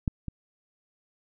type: clicks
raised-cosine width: 5 ms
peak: -13 / -21 dBFS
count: 2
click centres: 0.078 / 0.283 s
effects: none

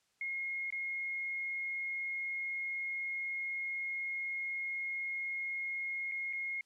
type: tone with dropouts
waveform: sine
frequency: 2152 Hz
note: C7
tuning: 48 cents sharp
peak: -35 dBFS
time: 0.21-6.61 s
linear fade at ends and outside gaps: 2 ms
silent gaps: 0.704-0.724 / 6.115-6.119 / 6.328-6.332 s
effects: white hiss -75 dBFS RMS until 6.65 s + low-pass 8000 Hz 12 dB/octave

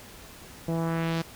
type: tone with low-pass filter sweep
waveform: sawtooth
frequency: 164.81 Hz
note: E3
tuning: in tune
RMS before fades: -28 dBFS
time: 0.68-1.22 s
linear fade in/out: 5 ms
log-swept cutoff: 570 to 5500 Hz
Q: 1.3
effects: pink hiss -47 dBFS RMS until 1.35 s

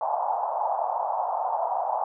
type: band-pass noise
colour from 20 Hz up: pink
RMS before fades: -27 dBFS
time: 0.01-2.04 s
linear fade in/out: 2 ms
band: 680 to 940 Hz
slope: 48 dB/octave
effects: none

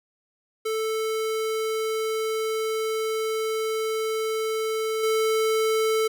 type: tone with level steps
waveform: square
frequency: 440 Hz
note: A4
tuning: in tune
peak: -25 / -21 dBFS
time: 0.65-6.08 s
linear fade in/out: 10 ms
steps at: 5.03 s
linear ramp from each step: 5 ms
effects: none

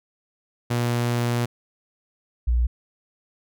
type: tone pair in turn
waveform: sawtooth / sine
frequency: 119.8 / 59.9 Hz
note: A#2 / A#1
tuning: +48 / +48 cents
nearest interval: octave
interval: 1200 cents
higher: first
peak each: -17 dBFS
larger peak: neither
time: 0.7-1.46 / 2.47-2.67 s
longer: first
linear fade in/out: 10 ms
effects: none

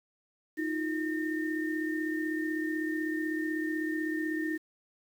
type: tone cluster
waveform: sine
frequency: 313.3 / 349.3 / 1821 Hz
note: D#4 / F4 / A#6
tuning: +12 / 0 / -41 cents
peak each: -31 / -38 / -36 dBFS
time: 0.57-4.58 s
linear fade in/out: 20 ms
effects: 9-bit

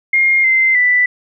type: tone with pitch steps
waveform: sine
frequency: 2129 / 2076 / 1981 Hz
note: C7 / C7 / B6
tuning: +30 / -14 / +5 cents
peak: -9 dBFS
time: 0.13-1.06 s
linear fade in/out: 5 ms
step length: 310 ms
effects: none

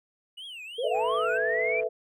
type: tone with vibrato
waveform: triangle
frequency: 2857 Hz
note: F7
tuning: 39 cents sharp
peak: -37 dBFS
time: 0.37-1.38 s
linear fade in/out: 10 ms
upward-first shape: triangle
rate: 2.9 Hz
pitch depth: 280 cents each way
type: linear sweep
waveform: sine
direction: up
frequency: 441.1 to 2400 Hz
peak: -27 dBFS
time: 0.78-1.81 s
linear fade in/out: 10 ms
type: chord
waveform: sine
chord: A suspended second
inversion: none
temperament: just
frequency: 440 / 495 / 660 Hz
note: A4 / B4 / E5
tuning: 0 / +4 / +2 cents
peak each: -30 dBFS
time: 0.83-1.89 s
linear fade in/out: 20 ms
type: click train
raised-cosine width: 0.5 ms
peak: -36 dBFS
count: 114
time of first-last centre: 0.95-1.833 s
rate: 128 Hz
effects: none

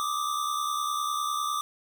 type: tone pair together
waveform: square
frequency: 1174.7 / 1244.6 Hz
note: D6 / D#6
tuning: 0 / 0 cents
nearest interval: minor second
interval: 100 cents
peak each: -29 / -34 dBFS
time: 0-1.61 s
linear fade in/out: 0 ms
effects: none

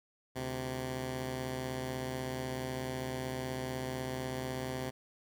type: tone pair together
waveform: 10% pulse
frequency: 72.66 / 129.2 Hz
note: D2 / C3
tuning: -18 / -21 cents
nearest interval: minor seventh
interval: 997 cents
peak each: -37 / -28 dBFS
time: 0.35-4.91 s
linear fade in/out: 20 ms
effects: none

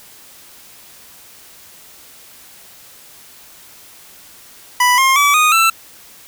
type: tone with pitch steps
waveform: 25% pulse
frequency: 988 / 1065 / 1148.1 / 1237.6 / 1334.1 Hz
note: B5 / C6 / D6 / D#6 / E6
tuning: 0 / +30 / -40 / -10 / +20 cents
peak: -6 dBFS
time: 4.8-5.7 s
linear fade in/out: 5 ms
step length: 180 ms
effects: white hiss -42 dBFS RMS until 6.27 s

